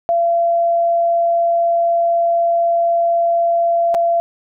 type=tone with dropouts; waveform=sine; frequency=681 Hz; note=F5; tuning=44 cents flat; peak=-12 dBFS; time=0.09-4.2 s; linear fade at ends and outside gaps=0 ms; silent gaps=3.943-3.948 s; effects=none